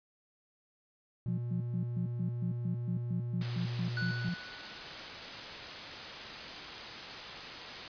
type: tone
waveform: triangle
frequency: 120 Hz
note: B2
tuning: 49 cents flat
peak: -32 dBFS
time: 1.26-4.29 s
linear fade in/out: 0 ms
type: tone bursts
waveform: sine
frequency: 174.61 Hz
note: F3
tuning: in tune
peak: -32 dBFS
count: 14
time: 1.28-4.342 s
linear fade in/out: 5 ms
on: 98 ms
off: 130 ms
type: noise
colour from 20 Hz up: white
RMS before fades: -42 dBFS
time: 3.41-7.88 s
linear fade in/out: 2 ms
type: tone with exponential decay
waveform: square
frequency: 1480 Hz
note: F#6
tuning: in tune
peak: -34 dBFS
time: 3.97-5.31 s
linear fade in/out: 1 ms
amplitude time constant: 290 ms
effects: resampled to 11025 Hz